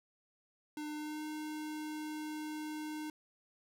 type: tone with pitch glide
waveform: square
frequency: 301.2 to 306.1 Hz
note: D4 to D#4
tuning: +44 to -28 cents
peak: -40 dBFS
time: 0.77-3.1 s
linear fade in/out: 2 ms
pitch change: +28 cents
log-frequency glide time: 0.94-1.23 s
effects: none